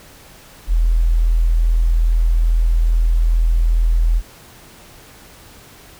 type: tone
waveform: sine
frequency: 41.2 Hz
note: E1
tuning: in tune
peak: -11 dBFS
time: 0.67-4.22 s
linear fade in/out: 50 ms
effects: pink hiss -43 dBFS RMS until 5.99 s